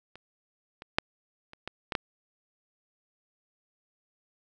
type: clicks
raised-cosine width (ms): 0.3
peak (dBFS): -30 / -26 / -6 / -30 / -19 / -15 / -10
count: 7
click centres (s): 0.156 / 0.821 / 0.985 / 1.534 / 1.676 / 1.922 / 1.952
effects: none